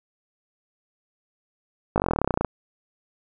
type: slowing click train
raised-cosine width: 1 ms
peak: -7 dBFS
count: 19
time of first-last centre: 1.96-2.447 s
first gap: 19 ms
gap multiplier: 1.04
effects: none